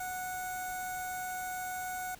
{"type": "tone with notch filter", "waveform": "15% pulse", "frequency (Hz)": 737, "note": "F#5", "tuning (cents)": -7, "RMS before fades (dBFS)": -38, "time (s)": [0, 2.15], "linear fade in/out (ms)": 5, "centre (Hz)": 2900, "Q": 0.51, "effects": ["pink hiss -55 dBFS RMS until 2.19 s"]}